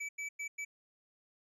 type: tone bursts at uneven times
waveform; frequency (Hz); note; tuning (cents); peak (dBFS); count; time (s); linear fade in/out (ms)
square; 2300; D7; -37; -38; 4; 0-0.09 / 0.18-0.29 / 0.39-0.48 / 0.58-0.65; 10
effects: resampled to 24000 Hz